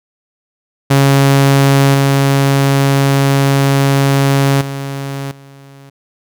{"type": "tone with level steps", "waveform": "sawtooth", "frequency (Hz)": 138, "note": "C#3", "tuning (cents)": -7, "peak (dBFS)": [-3, -5, -16, -32], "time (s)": [0.9, 5.9], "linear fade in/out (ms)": 10, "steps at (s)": [1.94, 4.61, 5.31], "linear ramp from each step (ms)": 5, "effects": []}